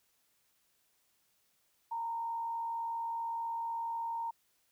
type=tone with frequency modulation; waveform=sine; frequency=922 Hz; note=A#5; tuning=19 cents flat; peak=-34 dBFS; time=1.91-4.31 s; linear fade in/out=10 ms; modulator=63.7 Hz; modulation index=0.25; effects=white hiss -74 dBFS RMS until 4.71 s